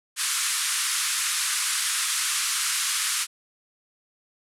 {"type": "band-pass noise", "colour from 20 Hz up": "white", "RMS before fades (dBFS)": -26, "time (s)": [0.16, 3.27], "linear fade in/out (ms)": 50, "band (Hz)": [1100, 11000], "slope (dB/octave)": 48, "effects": []}